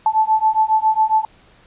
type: beating tone pair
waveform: sine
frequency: 870 / 877.3 Hz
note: A5 / A5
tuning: -20 / -5 cents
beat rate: 7.3 Hz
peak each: -16 dBFS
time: 0.06-1.25 s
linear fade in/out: 2 ms
effects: pink hiss -51 dBFS RMS until 1.66 s + resampled to 8000 Hz